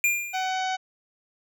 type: tone with exponential decay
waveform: square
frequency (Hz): 2400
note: D7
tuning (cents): +37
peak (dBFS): -18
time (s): 0.04-0.64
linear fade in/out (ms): 1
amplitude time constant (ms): 130
type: harmonic tone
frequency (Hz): 751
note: F#5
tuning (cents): +26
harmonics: 1 / 2 / 3 / 4 / 5 / 6 / 7 / 8 / 9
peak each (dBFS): -26 / -34 / -36 / -38 / -40 / -44 / -48 / -44 / -47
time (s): 0.33-0.77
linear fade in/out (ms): 20
effects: none